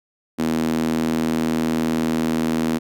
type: tone with high-pass filter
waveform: sawtooth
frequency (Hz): 80.1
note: E2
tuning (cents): -49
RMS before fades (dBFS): -21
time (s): 0.38-2.79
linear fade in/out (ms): 20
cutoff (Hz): 250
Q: 3.5
effects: none